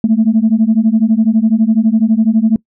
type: beating tone pair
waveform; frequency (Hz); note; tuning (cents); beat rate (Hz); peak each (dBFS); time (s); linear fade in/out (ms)
sine; 215.7 / 227.7; A3 / A#3; -34 / -40; 12; -10; 0.04-2.56; 2
effects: noise-tail reverb RT60 0.1 s tail -24 dB re dry + tanh soft clip ceiling -2 dBFS